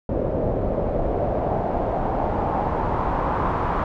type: noise with low-pass filter sweep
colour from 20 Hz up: pink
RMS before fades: -23 dBFS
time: 0.09-3.84 s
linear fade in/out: 2 ms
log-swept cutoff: 520 to 1100 Hz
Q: 3
effects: none